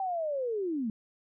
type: linear sweep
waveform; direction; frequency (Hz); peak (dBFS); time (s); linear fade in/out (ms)
sine; down; 784 to 207.7; -29; 0-0.9; 2
effects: none